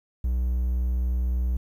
triangle tone, 61.74 Hz, B1, in tune, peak -20 dBFS, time 0.24-1.57 s, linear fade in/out 5 ms, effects 10-bit

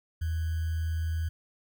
sine tone with sample-and-hold, 81 Hz, E2, 30 cents flat, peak -27 dBFS, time 0.21-1.29 s, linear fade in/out 10 ms, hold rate 1575 Hz, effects none

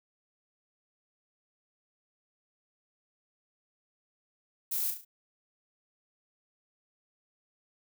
violet noise with echo, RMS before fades -32 dBFS, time 4.71-4.91 s, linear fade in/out 10 ms, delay 35 ms, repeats 4, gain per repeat -6 dB, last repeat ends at 5.05 s, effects none

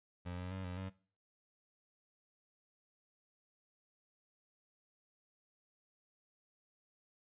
25% pulse tone with pitch steps, 88.8 / 90.7 / 94.7 / 90 / 95 Hz, F2 / F#2 / F#2 / F#2 / F#2, +29 / -34 / +41 / -47 / +46 cents, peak -37 dBFS, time 0.25-0.9 s, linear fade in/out 20 ms, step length 130 ms, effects noise-tail reverb RT60 0.4 s tail -20 dB re dry + resampled to 8000 Hz

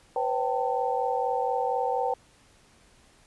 sine tone cluster, 494.8 / 539 / 776 / 894 Hz, B4 / C#5 / G5 / A5, +3 / -49 / -18 / +27 cents, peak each -29 / -33 / -28 / -31 dBFS, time 0.16-2.14 s, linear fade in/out 2 ms, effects pink hiss -59 dBFS RMS until 3.26 s + resampled to 24000 Hz

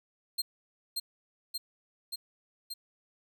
sawtooth tone with echo, 4186 Hz, C8, in tune, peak -26 dBFS, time 0.38-0.42 s, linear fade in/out 10 ms, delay 580 ms, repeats 4, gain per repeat -2 dB, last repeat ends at 2.74 s, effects 11-bit

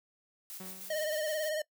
blue noise with tremolo, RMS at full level -44 dBFS, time 0.5-1.49 s, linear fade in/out 0 ms, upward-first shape square, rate 6.5 Hz, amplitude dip 40%
sawtooth tone with exponential decay, 187.6 Hz, F#3, 24 cents sharp, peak -39 dBFS, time 0.6-1.25 s, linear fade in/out 5 ms, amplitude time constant 140 ms
square tone with vibrato, 617 Hz, D#5, 15 cents flat, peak -32 dBFS, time 0.9-1.62 s, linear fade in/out 5 ms, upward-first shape triangle, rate 18 Hz, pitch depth 62 cents each way
effects noise-tail reverb RT60 0.1 s tail -22 dB re dry

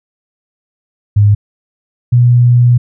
sine tone pair in turn, 103.2 / 121.83 Hz, G#2 / B2, -10 / -23 cents, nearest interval minor third, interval 287 cents, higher second, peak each -4 dBFS, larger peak neither, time 1.16-1.35 / 2.12-2.78 s, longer second, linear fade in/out 10 ms, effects none

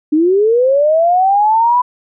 sine linear sweep, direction up, 293.7 to 1000 Hz, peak -8 dBFS, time 0.12-1.82 s, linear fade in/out 10 ms, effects none

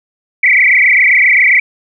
sine tone with frequency modulation, 2146 Hz, C7, 43 cents sharp, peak -5 dBFS, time 0.43-1.6 s, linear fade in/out 5 ms, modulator 27.5 Hz, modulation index 7, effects none

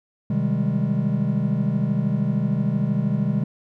triangle chord, Ab major seventh, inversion first, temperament just, 129.78 / 155.74 / 194.67 / 207.7 Hz, C3 / Eb3 / G3 / Ab3, -14 / +2 / -12 / 0 cents, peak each -23 dBFS, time 0.3-3.44 s, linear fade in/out 5 ms, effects none

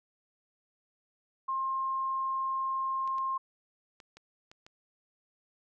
sine tone, 1063 Hz, C6, 27 cents sharp, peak -29 dBFS, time 1.48-3.38 s, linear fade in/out 10 ms
clicks, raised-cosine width 0.2 ms, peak -34 dBFS, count 6, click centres 3.076 / 3.183 / 4.002 / 4.17 / 4.515 / 4.665 s
effects none

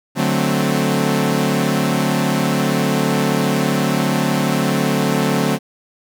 sawtooth chord, D dominant seventh, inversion none, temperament equal, 146.83 / 185 / 220 / 261.6 Hz, D3 / F#3 / A3 / C4, 0 / 0 / 0 / 0 cents, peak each -17 dBFS, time 0.15-5.59 s, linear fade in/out 50 ms, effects none

